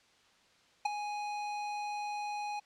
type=tone with ADSR envelope; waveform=square; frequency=830.6 Hz; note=G#5; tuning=in tune; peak=-25 dBFS; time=0.85-2.6 s; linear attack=8 ms; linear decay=11 ms; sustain=-11 dB; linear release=11 ms; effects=white hiss -65 dBFS RMS until 2.65 s + low-pass 5000 Hz 12 dB/octave